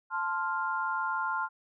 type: chord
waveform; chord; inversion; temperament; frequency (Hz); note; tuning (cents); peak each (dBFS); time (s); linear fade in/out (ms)
sine; F major; first; equal; 880 / 1046.5 / 1396.9; A5 / C6 / F6; 0 / 0 / 0; -34 / -33 / -32; 0.1-1.49; 50
effects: none